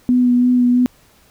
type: tone with vibrato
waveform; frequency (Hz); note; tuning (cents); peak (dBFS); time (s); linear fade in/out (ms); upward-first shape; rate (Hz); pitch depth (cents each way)
sine; 246.9; B3; 0; -10; 0.09-0.86; 0; sine; 3; 17
effects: pink hiss -52 dBFS RMS until 1.3 s